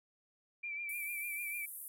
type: tone with vibrato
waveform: sine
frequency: 2349 Hz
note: D7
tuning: in tune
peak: -38 dBFS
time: 0.63-1.66 s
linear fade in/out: 10 ms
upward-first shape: triangle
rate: 6.7 Hz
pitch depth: 52 cents each way
type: band-pass noise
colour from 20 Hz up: pink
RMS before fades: -47 dBFS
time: 0.89-1.88 s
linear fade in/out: 0 ms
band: 9900 to 14000 Hz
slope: 48 dB/octave
effects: none